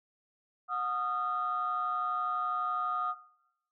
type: tone cluster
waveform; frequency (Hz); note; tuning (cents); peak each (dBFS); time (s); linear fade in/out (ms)
sine; 728 / 1233 / 1365; F#5 / D#6 / F6; -28 / -16 / -40; -37 / -31 / -37; 0.68-3.15; 50
effects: noise-tail reverb RT60 0.8 s tail -18 dB re dry + tanh soft clip ceiling -22 dBFS